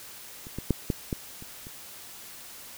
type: clicks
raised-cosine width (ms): 3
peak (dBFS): -29 / -20 / -9 / -12 / -15 / -30 / -30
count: 7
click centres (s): 0.469 / 0.586 / 0.707 / 0.902 / 1.128 / 1.424 / 1.669
effects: white hiss -45 dBFS RMS until 2.77 s